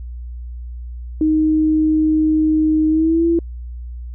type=tone with pitch glide; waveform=sine; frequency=311.1 to 335.4 Hz; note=D#4 to E4; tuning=0 to +30 cents; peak=-12 dBFS; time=1.21-3.39 s; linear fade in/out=2 ms; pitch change=+130 cents; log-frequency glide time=2.89-3.26 s; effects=added 60 Hz sine -27 dBFS peak until 4.14 s